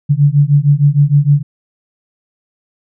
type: beating tone pair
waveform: sine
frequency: 141 / 147.5 Hz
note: C#3 / D3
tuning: +30 / +8 cents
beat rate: 6.5 Hz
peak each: -10 dBFS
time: 0.09-1.43 s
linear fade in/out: 20 ms
effects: none